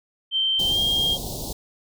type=tone with pitch glide; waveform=sine; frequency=3123 to 3220 Hz; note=G7 to G7; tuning=-7 to +46 cents; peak=-19 dBFS; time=0.31-1.18 s; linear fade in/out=50 ms; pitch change=+53 cents; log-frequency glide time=0.66-0.8 s
type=band-stop noise; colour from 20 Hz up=pink; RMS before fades=-31 dBFS; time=0.59-1.53 s; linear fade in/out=5 ms; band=870 to 3500 Hz; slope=48 dB/octave
effects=none